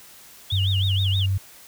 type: tone with vibrato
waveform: sine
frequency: 3248 Hz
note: G#7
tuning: 39 cents flat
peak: -25 dBFS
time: 0.5-1.26 s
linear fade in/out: 5 ms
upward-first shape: sine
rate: 6.3 Hz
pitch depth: 250 cents each way
type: tone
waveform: sine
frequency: 96.5 Hz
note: G2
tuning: 27 cents flat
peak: -19 dBFS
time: 0.52-1.38 s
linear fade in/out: 10 ms
effects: white hiss -47 dBFS RMS until 1.67 s

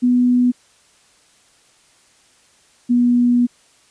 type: tone pair in turn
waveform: sine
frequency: 246.9 / 242.9 Hz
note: B3 / B3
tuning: 0 / -29 cents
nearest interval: unison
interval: 29 cents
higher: first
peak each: -11 dBFS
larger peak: neither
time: 0.02-0.52 / 2.89-3.47 s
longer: second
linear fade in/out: 20 ms
effects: white hiss -54 dBFS RMS until 3.9 s + resampled to 22050 Hz

